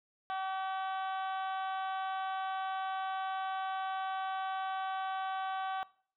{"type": "harmonic tone", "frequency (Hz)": 381.6, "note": "G4", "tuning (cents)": -47, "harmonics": [2, 3, 4, 5, 6, 7, 8, 9, 10], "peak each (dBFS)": [-35, -40, -44, -55, -56, -58, -54, -54, -59], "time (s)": [0.3, 5.83], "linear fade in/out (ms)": 0, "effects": ["noise-tail reverb RT60 0.5 s tail -21 dB re dry"]}